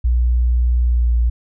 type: tone with pitch glide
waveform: sine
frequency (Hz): 60.4 to 58.88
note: B1 to A#1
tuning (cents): -38 to +18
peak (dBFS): -12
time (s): 0.04-1.3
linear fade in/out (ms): 10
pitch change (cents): -44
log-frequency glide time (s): 0.81-1.14
effects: none